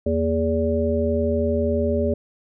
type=harmonic tone with a mistuned harmonic; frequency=82.41 Hz; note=E2; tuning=in tune; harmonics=1 / 3 / 5 / 7; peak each=-24 / -24 / -24 / -24 dBFS; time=0.06-2.14 s; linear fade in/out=5 ms; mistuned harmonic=3; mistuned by=-86 cents; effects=none